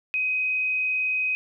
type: tone with frequency modulation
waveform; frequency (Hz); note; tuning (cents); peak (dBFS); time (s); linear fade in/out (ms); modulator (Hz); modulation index
sine; 2518; D#7; +20; -22; 0.14-1.35; 0; 46.2; 0.37
effects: none